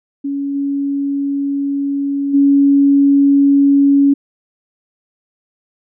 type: tone with level steps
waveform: sine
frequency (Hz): 280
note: C#4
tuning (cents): +18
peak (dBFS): -17 / -15 / -7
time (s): 0.24-4.14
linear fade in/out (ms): 10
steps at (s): 0.54 / 2.33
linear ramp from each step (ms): 20
effects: none